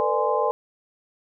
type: tone cluster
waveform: sine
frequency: 453.3 / 501 / 593 / 832 / 1037 Hz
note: A#4 / B4 / D5 / G#5 / C6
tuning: -48 / +25 / +17 / +3 / -16 cents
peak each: -26 dBFS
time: 0-0.51 s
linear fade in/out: 0 ms
effects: none